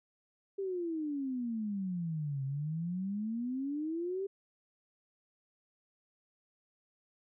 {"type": "exponential two-way sweep", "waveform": "sine", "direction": "down then up", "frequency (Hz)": [399.1, 133.2, 399.1], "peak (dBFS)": -33, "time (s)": [0.58, 4.27], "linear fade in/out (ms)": 10, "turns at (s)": 2.44, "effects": []}